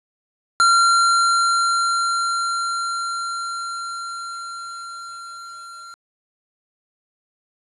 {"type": "tone with level ramp", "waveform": "square", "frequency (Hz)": 1375, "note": "F6", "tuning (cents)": -27, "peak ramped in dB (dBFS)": [-12, -37], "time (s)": [0.6, 5.94], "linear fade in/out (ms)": 0, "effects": ["resampled to 24000 Hz", "9-bit"]}